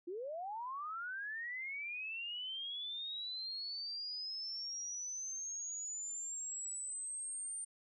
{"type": "linear sweep", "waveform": "sine", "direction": "up", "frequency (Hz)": [329.6, 8920], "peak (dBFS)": -40, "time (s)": [0.07, 7.65], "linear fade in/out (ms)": 10, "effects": []}